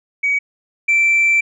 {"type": "tone pair in turn", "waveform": "sine", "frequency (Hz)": [2262, 2339], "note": ["C#7", "D7"], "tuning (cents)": [34, -8], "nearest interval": "minor second", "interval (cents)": 58, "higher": "second", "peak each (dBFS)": [-13, -9], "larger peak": "second", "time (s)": [[0.23, 0.39], [0.88, 1.41]], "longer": "second", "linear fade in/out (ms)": 10, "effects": ["tanh soft clip ceiling -9 dBFS"]}